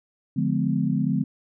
sine chord, D diminished seventh, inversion none, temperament just, 146.83 / 176.2 / 211.4 / 253.7 Hz, D3 / F3 / Ab3 / Cb4, 0 / +16 / +31 / +47 cents, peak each -26 dBFS, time 0.36-1.24 s, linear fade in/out 10 ms, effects none

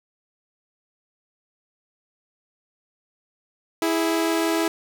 sawtooth tone pair together, 328.8 / 415.3 Hz, E4 / G#4, -4 / 0 cents, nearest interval major third, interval 404 cents, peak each -17 / -23 dBFS, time 3.82-4.68 s, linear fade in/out 2 ms, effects none

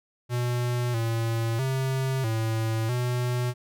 square tone with pitch steps, 122.1 / 114.3 / 132.6 / 111.8 / 123.4 Hz, B2 / A#2 / C3 / A2 / B2, -19 / -34 / +23 / +28 / -1 cents, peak -25 dBFS, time 0.29-3.54 s, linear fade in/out 50 ms, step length 650 ms, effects none

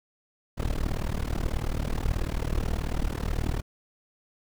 brown noise with amplitude modulation, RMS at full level -24 dBFS, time 0.57-3.62 s, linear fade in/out 20 ms, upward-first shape sine, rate 38.4 Hz, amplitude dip 95%, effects none

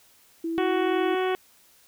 sine tone, 330 Hz, E4, 2 cents sharp, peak -26 dBFS, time 0.44-1.15 s, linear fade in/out 5 ms
harmonic tone, 371.8 Hz, F#4, 8 cents sharp, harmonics 1 / 2 / 3 / 4 / 5 / 6 / 7 / 8 / 9, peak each -24 / -30 / -34 / -36 / -38 / -40 / -41 / -42 / -43 dBFS, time 0.58-1.35 s, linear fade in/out 0 ms
effects white hiss -58 dBFS RMS until 1.87 s

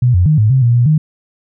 sine tone with pitch steps, 123.6 / 89.4 / 153.7 / 107.3 / 132 / 119 / 120.9 / 154.4 Hz, B2 / F2 / D#3 / A2 / C3 / A#2 / B2 / D#3, +2 / +41 / -21 / -43 / +16 / +36 / -36 / -13 cents, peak -7 dBFS, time 0.02-0.98 s, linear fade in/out 5 ms, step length 120 ms, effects none

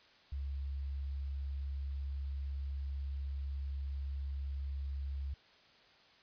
sine tone, 69 Hz, C#2, 7 cents flat, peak -36 dBFS, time 0.32-5.34 s, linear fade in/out 5 ms, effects white hiss -63 dBFS RMS until 6.22 s + resampled to 11025 Hz

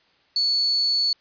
sine tone, 4435 Hz, C#8, in tune, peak -18 dBFS, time 0.36-1.13 s, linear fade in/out 2 ms, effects white hiss -61 dBFS RMS until 1.2 s + resampled to 11025 Hz

